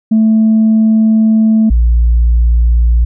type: tone pair in turn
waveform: sine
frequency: 220 / 58.09 Hz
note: A3 / A#1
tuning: 0 / -5 cents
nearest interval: octave + major seventh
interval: 2305 cents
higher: first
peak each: -4 dBFS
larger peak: neither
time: 0.11-1.7 / 1.7-3.05 s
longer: first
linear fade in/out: 10 ms
effects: tanh soft clip ceiling -3 dBFS